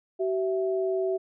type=tone pair together; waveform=sine; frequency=380.6 / 659.3 Hz; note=F#4 / E5; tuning=+49 / 0 cents; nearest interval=minor seventh; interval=951 cents; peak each=-25 / -30 dBFS; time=0.19-1.18 s; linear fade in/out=20 ms; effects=none